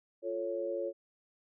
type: chord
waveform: sine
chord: F augmented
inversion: none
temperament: equal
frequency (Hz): 349.2 / 440 / 554.4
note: F4 / A4 / C#5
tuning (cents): 0 / 0 / 0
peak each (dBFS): -38 / -39 / -35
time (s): 0.22-0.93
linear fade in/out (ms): 50
effects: none